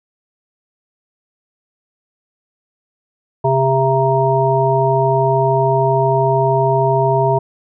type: harmonic tone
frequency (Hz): 133.5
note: C3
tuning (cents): +35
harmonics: 1 / 3 / 5 / 7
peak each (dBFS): -17 / -17 / -17 / -17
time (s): 3.44-7.39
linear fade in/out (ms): 10
effects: none